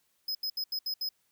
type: tone bursts at uneven times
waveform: square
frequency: 5080 Hz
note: D#8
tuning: 35 cents sharp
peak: -31 dBFS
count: 6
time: 0.28-0.35 / 0.43-0.5 / 0.57-0.64 / 0.72-0.79 / 0.86-0.94 / 1.01-1.09 s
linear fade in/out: 5 ms
effects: white hiss -73 dBFS RMS until 1.31 s